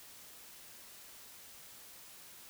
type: silence
effects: white hiss -54 dBFS RMS until 2.49 s